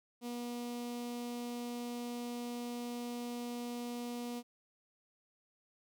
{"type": "tone with notch filter", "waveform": "sawtooth", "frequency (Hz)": 240.7, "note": "B3", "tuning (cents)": -44, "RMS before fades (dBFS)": -41, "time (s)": [0.21, 4.43], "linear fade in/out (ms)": 50, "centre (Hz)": 1600, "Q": 1.1, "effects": []}